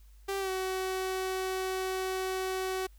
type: tone with pitch glide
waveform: sawtooth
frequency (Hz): 392 to 376.2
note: G4 to F#4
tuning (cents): 0 to +29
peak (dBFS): -27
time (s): 0.28-2.87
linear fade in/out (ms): 10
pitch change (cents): -71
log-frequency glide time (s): 0.39-0.5
effects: added 50 Hz sine -52 dBFS peak until 2.98 s + white hiss -68 dBFS RMS until 2.98 s